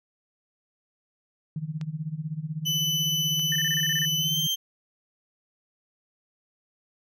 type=tone with tremolo; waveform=sine; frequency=155.6 Hz; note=D#3; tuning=in tune; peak=-26 dBFS; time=1.56-4.47 s; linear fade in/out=2 ms; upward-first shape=sine; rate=16 Hz; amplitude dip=85%
type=clicks; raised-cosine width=0.2 ms; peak=-25 dBFS; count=2; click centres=1.813 / 3.395 s
type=tone with pitch glide; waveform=35% pulse; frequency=3000 to 3146 Hz; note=F#7 to G7; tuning=+23 to +6 cents; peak=-22 dBFS; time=2.65-4.56 s; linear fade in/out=20 ms; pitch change=+83 cents; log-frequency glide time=4.17-4.4 s
type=tone bursts; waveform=sine; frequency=1800 Hz; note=A6; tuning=39 cents sharp; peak=-27 dBFS; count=9; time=3.52-4.052 s; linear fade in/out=2 ms; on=36 ms; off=26 ms
effects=none